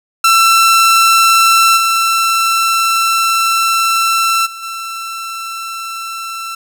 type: tone with level steps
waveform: sawtooth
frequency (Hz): 1341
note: E6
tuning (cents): +29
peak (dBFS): -3 / -7 / -23 / -18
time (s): 0.24-6.55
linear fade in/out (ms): 5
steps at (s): 1.76 / 4.45 / 4.62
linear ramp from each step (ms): 20
effects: none